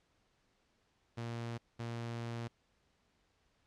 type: tone bursts at uneven times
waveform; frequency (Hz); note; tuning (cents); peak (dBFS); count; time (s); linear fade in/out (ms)
sawtooth; 117; A#2; +7; -35; 2; 1.17-1.58 / 1.79-2.48; 10
effects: pink hiss -75 dBFS RMS until 3.66 s + low-pass 6000 Hz 12 dB/octave